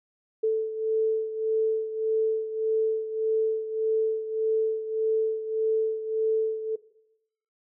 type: beating tone pair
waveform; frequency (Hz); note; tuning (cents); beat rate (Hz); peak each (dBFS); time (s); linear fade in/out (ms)
sine; 440 / 441.7; A4 / A4; 0 / +7; 1.7; -24 / -29; 0.43-6.76; 10
effects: noise-tail reverb RT60 0.8 s tail -18 dB re dry